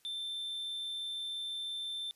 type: tone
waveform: triangle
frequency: 3557 Hz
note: A7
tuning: 18 cents sharp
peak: -35 dBFS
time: 0.05-2.11 s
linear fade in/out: 0 ms
effects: white hiss -69 dBFS RMS until 2.15 s + resampled to 32000 Hz